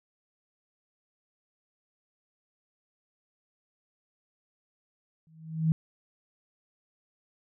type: tone with exponential growth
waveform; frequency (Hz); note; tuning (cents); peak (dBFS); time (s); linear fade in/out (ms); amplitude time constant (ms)
sine; 160; D#3; +49; -18; 5.27-5.72; 0; 96
effects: none